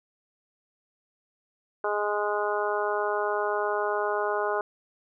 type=harmonic tone; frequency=207.7 Hz; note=G#3; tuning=in tune; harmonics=2 / 3 / 4 / 5 / 6 / 7; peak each=-29 / -31 / -32 / -33 / -34 / -34 dBFS; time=1.84-4.61 s; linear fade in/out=2 ms; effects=none